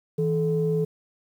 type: tone pair together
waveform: sine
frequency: 162.12 / 432.8 Hz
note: E3 / A4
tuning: -29 / -29 cents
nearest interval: octave + perfect fourth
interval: 1700 cents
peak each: -23 dBFS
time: 0.18-0.85 s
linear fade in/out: 10 ms
effects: tanh soft clip ceiling -13 dBFS + 9-bit